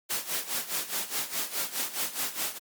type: noise with tremolo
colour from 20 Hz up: white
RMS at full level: -29 dBFS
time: 0.09-2.59 s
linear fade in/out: 20 ms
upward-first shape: sine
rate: 4.8 Hz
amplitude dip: 80%
effects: high-pass 200 Hz 12 dB/octave + Opus 48 kbps